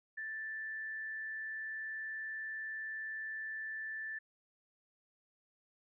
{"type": "tone with frequency modulation", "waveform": "sine", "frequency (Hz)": 1760, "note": "A6", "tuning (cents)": 0, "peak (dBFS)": -39, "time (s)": [0.17, 4.19], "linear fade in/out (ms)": 10, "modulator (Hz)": 99.6, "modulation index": 0.31, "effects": []}